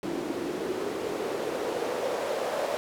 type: noise with band-pass filter sweep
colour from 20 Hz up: white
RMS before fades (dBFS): -31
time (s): 0.03-2.77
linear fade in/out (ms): 0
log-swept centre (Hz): 310 to 600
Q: 3.3
effects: none